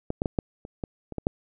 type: clicks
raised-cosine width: 2 ms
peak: -14 / -12 / -12 / -10 / -26 / -17 / -23 / -17 / -9 dBFS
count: 9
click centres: 0.104 / 0.219 / 0.258 / 0.388 / 0.651 / 0.838 / 1.123 / 1.183 / 1.269 s
effects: none